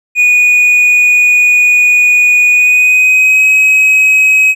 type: tone with pitch glide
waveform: triangle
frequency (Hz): 2464 to 2542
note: D#7 to D#7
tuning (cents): -17 to +36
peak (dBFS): -3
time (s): 0.15-4.55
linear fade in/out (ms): 50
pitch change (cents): +53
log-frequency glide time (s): 2.51-3.45
effects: none